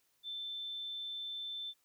sine tone, 3540 Hz, A7, 10 cents sharp, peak -39 dBFS, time 0.23-1.74 s, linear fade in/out 50 ms, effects white hiss -75 dBFS RMS until 1.84 s

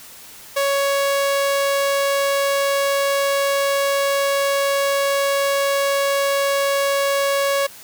sawtooth tone, 557 Hz, C#5, 8 cents sharp, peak -13 dBFS, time 0.56-7.67 s, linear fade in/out 10 ms, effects white hiss -41 dBFS RMS until 7.83 s

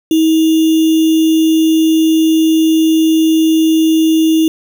sine tone with sample-and-hold, 320 Hz, D#4, 49 cents sharp, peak -7 dBFS, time 0.11-4.48 s, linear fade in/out 2 ms, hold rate 3150 Hz, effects none

